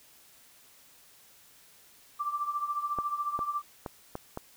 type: tone with tremolo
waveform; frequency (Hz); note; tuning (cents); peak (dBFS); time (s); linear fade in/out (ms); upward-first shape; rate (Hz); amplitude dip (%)
sine; 1174.7; D6; 0; -26; 2.19-3.62; 20; triangle; 14; 80
type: clicks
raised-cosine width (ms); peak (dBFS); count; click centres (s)
1; -21; 5; 2.987 / 3.391 / 3.862 / 4.154 / 4.374
effects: white hiss -58 dBFS RMS until 4.56 s